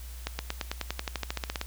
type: accelerating click train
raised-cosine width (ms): 0.2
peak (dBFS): -13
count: 17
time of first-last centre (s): 0.27-1.614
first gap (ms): 120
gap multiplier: 0.95
effects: added 60 Hz sine -39 dBFS peak until 1.66 s + white hiss -50 dBFS RMS until 1.66 s